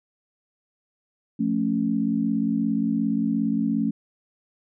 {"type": "chord", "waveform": "sine", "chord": "F augmented", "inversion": "none", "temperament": "equal", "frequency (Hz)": [174.61, 220, 277.2], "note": ["F3", "A3", "C#4"], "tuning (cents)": [0, 0, 0], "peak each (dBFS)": [-29, -23, -25], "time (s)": [1.39, 3.91], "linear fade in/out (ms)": 10, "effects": []}